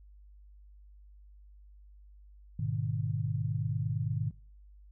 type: chord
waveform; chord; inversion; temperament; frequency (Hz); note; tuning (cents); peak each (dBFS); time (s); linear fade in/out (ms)
sine; G# minor; none; equal with one note detuned; 103.83 / 123.47 / 152.45; G#2 / B2 / D#3; 0 / 0 / -35; -34; 2.59-4.31; 5
effects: noise-tail reverb RT60 0.4 s tail -22 dB re dry + added 50 Hz sine -52 dBFS peak until 4.91 s